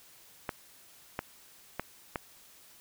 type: clicks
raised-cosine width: 0.5 ms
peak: -17 dBFS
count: 4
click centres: 0.492 / 1.191 / 1.796 / 2.158 s
effects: white hiss -57 dBFS RMS until 2.8 s